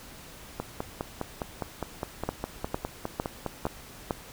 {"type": "two click trains", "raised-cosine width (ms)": 1, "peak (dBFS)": [-16, -13], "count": [16, 5], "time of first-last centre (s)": [[0.6, 3.667], [2.29, 4.108]], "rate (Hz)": [4.89, 2.2], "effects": ["pink hiss -47 dBFS RMS until 4.32 s"]}